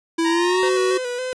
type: tone with pitch glide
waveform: square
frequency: 330.5 to 373.1 Hz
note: E4 to F#4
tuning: +5 to +14 cents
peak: -18 dBFS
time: 0.18-0.98 s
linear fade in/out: 10 ms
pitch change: +209 cents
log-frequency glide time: 0.29-0.6 s
type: harmonic tone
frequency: 932.3 Hz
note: A#5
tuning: in tune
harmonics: 1 / 2 / 3 / 4 / 5 / 6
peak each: -25 / -28 / -35 / -34 / -40 / -39 dBFS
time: 0.24-0.7 s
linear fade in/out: 20 ms
type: tone with vibrato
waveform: 45% pulse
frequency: 500 Hz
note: B4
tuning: 21 cents sharp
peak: -24 dBFS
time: 0.63-1.33 s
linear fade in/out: 0 ms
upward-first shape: square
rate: 3.6 Hz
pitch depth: 36 cents each way
effects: resampled to 22050 Hz